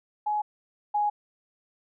sine tone pair in turn, 841 / 831.8 Hz, G#5 / G#5, +22 / +2 cents, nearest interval unison, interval 20 cents, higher first, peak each -24 / -22 dBFS, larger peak second, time 0.26-0.42 / 0.94-1.1 s, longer neither, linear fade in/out 10 ms, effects none

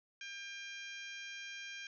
harmonic tone, 800 Hz, G5, 35 cents sharp, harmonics 2 / 3 / 4 / 5 / 6 / 7 / 8, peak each -49 / -48 / -51 / -59 / -61 / -56 / -58 dBFS, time 0.21-1.87 s, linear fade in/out 2 ms, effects none

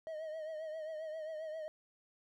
triangle tone with vibrato, 629 Hz, D#5, 19 cents sharp, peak -38 dBFS, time 0.07-1.68 s, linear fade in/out 0 ms, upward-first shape triangle, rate 7.5 Hz, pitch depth 65 cents each way, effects none

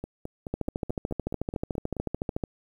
two click trains, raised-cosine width 2 ms, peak -15 / -21 dBFS, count 27 / 10, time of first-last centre 0.54-2.438 / 0.04-1.967 s, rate 13.7 / 4.67 Hz, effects 9-bit

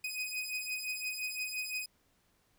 sawtooth beating tone pair, 2500 / 2505.8 Hz, D#7 / D#7, +8 / +12 cents, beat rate 5.8 Hz, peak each -36 / -35 dBFS, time 0.04-1.86 s, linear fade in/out 5 ms, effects pink hiss -72 dBFS RMS until 2.58 s

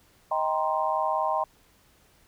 sine chord, C minor seventh, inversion first, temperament just, 627.9 / 784.9 / 941.9 / 1046.5 Hz, Eb5 / G5 / Bb5 / C6, +16 / +2 / +18 / 0 cents, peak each -29 dBFS, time 0.31-1.44 s, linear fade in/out 5 ms, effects pink hiss -61 dBFS RMS until 2.27 s

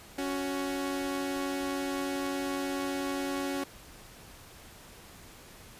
sawtooth tone pair together, 278.4 / 370 Hz, C#4 / F#4, +8 / 0 cents, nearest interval perfect fourth, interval 492 cents, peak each -28 / -33 dBFS, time 0.18-3.64 s, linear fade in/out 5 ms, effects pink hiss -51 dBFS RMS until 5.79 s + resampled to 32000 Hz

